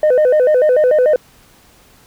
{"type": "tone with vibrato", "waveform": "sine", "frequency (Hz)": 554.4, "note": "C#5", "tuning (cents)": 0, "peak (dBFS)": -6, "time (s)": [0.03, 1.16], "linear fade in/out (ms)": 2, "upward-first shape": "square", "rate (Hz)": 6.8, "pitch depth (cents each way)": 170, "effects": ["tanh soft clip ceiling -7 dBFS", "pink hiss -48 dBFS RMS until 2.06 s"]}